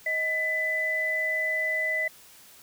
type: tone pair together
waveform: sine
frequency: 630 / 1998.5 Hz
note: D#5 / B6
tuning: +21 / +20 cents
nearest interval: octave + minor sixth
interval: 1999 cents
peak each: -33 / -25 dBFS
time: 0.06-2.08 s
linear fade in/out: 5 ms
effects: white hiss -52 dBFS RMS until 2.62 s